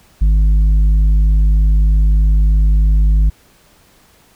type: tone with tanh clipping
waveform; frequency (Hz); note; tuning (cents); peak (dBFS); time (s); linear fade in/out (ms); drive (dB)
triangle; 51.6; G#1; -10; -9; 0.21-3.3; 10; 10
effects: pink hiss -50 dBFS RMS until 4.35 s